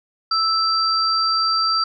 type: tone pair together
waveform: sine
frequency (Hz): 1318.5 / 4699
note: E6 / D8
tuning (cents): 0 / 0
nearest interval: octave + minor seventh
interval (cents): 2200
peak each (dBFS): -19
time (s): 0.31-1.84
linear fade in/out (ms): 5
effects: none